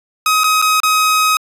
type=tone with dropouts; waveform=sawtooth; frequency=1264 Hz; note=D#6; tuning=27 cents sharp; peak=-7 dBFS; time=0.26-1.37 s; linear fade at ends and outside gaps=2 ms; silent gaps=0.436-0.441 / 0.617-0.623 / 0.802-0.833 s; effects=resampled to 32000 Hz